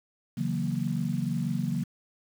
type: chord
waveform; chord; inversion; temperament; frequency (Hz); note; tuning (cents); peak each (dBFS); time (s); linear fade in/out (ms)
sine; F# dominant seventh; second; equal with one note detuned; 138.59 / 163.01 / 185 / 233.1; C#3 / E3 / F#3 / A#3; 0 / -19 / 0 / 0; -32; 0.37-1.84; 10
effects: 8-bit